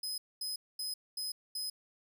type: tone bursts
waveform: sawtooth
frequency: 5050 Hz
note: D#8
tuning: 25 cents sharp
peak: -33 dBFS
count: 5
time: 0.03-1.7 s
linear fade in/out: 5 ms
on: 150 ms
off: 230 ms
effects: none